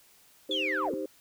sine chord, C minor, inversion first, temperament equal, 311.1 / 392 / 523.3 Hz, Eb4 / G4 / C5, 0 / 0 / 0 cents, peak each -35 dBFS, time 0.49-1.06 s, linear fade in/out 5 ms
sine linear sweep, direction down, 3520 to 220 Hz, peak -27 dBFS, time 0.51-0.94 s, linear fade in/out 2 ms
effects tanh soft clip ceiling -21 dBFS + white hiss -60 dBFS RMS until 1.2 s

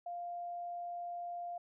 sine tone, 698.5 Hz, F5, in tune, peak -39 dBFS, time 0.06-1.58 s, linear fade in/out 5 ms, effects none

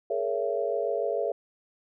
sine chord, A# half-diminished seventh, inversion third, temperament just, 419.5 / 466.2 / 559.4 / 671.3 Hz, G#4 / A#4 / C#5 / E5, +17 / 0 / +16 / +31 cents, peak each -31 dBFS, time 0.1-1.32 s, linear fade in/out 5 ms, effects none

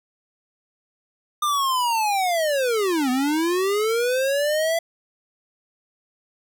square linear two-way sweep, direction down then up, 1213 to 246.9 to 673 Hz, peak -20 dBFS, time 1.42-4.79 s, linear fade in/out 5 ms, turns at 3.1 s, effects none

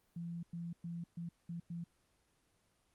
sine tone bursts at uneven times, 170 Hz, F3, 46 cents flat, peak -40 dBFS, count 6, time 0.16-0.43 / 0.53-0.73 / 0.84-1.04 / 1.17-1.29 / 1.49-1.6 / 1.7-1.84 s, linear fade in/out 5 ms, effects pink hiss -75 dBFS RMS until 2.94 s + Opus 24 kbps

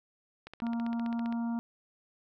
click train, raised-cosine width 0.3 ms, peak -28 dBFS, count 14, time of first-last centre 0.47-1.325 s, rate 15.2 Hz
harmonic tone, 233.1 Hz, A#3, in tune, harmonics 1 / 3 / 4 / 5 / 6, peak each -30 / -46 / -45 / -55 / -53 dBFS, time 0.62-1.59 s, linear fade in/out 0 ms
effects none

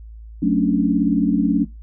sine chord, D major seventh, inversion first, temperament just, 183.54 / 220.2 / 275.3 / 293.7 Hz, F#3 / A3 / C#4 / D4, -14 / +2 / -12 / 0 cents, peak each -20 dBFS, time 0.42-1.65 s, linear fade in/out 10 ms, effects noise-tail reverb RT60 0.2 s tail -21 dB re dry + added 55 Hz sine -35 dBFS peak until 1.82 s

